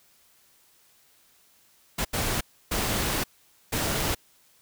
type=noise bursts at uneven times; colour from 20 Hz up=pink; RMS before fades=-27 dBFS; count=4; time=1.98-2.05 / 2.13-2.41 / 2.71-3.24 / 3.72-4.15 s; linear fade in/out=10 ms; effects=white hiss -61 dBFS RMS until 4.61 s